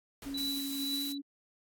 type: noise with exponential decay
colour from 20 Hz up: pink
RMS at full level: -46 dBFS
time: 0.22-1.1 s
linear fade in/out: 2 ms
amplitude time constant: 190 ms
type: tone with pitch glide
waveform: sine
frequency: 276.6 to 280.8 Hz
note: C#4 to C#4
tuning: -4 to +22 cents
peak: -36 dBFS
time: 0.25-1.22 s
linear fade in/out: 20 ms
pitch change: +26 cents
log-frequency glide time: 0.86-1.04 s
type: tone with tremolo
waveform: sine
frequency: 3951 Hz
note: B7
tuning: in tune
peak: -32 dBFS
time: 0.34-1.18 s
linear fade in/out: 5 ms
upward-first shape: triangle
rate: 2.1 Hz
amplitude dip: 75%
type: noise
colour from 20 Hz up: blue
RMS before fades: -41 dBFS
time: 0.37-1.13 s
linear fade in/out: 10 ms
effects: AAC 64 kbps